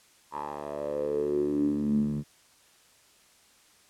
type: tone with band-pass filter sweep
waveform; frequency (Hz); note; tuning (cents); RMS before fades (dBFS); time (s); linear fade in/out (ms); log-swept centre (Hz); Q
10% pulse; 73.3; D2; -3; -29; 0.31-2.24; 50; 950 to 170; 8.2
effects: white hiss -60 dBFS RMS until 3.89 s + low-pass 10000 Hz 12 dB/octave